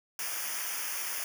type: noise with comb filter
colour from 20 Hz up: white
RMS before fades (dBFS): -35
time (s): 0.19-1.24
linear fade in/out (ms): 2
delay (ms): 0.25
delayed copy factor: -0.95
effects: none